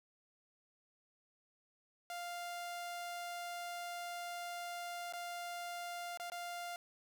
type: tone with dropouts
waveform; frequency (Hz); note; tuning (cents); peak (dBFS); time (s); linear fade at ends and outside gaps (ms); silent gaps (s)
sawtooth; 698.5; F5; 0; -38; 2.1-6.76; 1; 5.125-5.135 / 6.174-6.198 / 6.3-6.319
effects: none